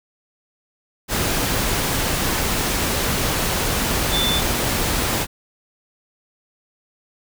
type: tone in noise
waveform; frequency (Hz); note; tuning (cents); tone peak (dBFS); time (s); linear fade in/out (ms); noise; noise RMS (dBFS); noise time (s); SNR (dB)
sine; 3523; A7; +1; -20; 4.1-4.42; 50; pink; -21; 1.08-5.27; -2
effects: none